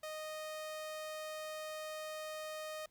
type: tone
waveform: sawtooth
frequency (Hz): 620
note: D#5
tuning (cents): -6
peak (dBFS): -38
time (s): 0.03-2.86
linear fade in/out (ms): 5
effects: pink hiss -75 dBFS RMS until 2.9 s